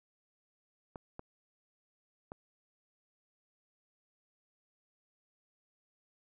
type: clicks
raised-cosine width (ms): 1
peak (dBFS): -29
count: 3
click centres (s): 0.958 / 1.194 / 2.319
effects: none